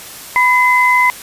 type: tone pair together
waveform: sine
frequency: 994.4 / 2047 Hz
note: B5 / C7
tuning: +12 / -38 cents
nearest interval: octave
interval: 1250 cents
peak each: -11 dBFS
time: 0.36-1.1 s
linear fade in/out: 0 ms
effects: white hiss -32 dBFS RMS until 1.22 s + resampled to 32000 Hz